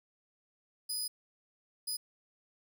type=tone bursts at uneven times; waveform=20% pulse; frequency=4978 Hz; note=D#8; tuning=in tune; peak=-28 dBFS; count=2; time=0.89-1.08 / 1.87-1.97 s; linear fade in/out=10 ms; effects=none